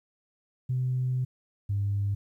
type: tone pair in turn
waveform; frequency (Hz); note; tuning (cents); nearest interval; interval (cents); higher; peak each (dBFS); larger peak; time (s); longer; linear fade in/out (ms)
sine; 127.6 / 100.61; C3 / G2; -43 / +46; major third; 411; first; -24; neither; 0.69-1.25 / 1.69-2.15; first; 10
effects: tanh soft clip ceiling -20 dBFS + 11-bit